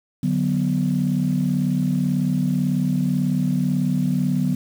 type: chord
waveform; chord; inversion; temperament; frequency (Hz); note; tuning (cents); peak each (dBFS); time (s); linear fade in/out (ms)
sine; B minor; first; equal; 146.83 / 185 / 246.9; D3 / F#3 / B3; 0 / 0 / 0; -22 / -21 / -22; 0.23-4.55; 5
effects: tanh soft clip ceiling -10 dBFS + 7-bit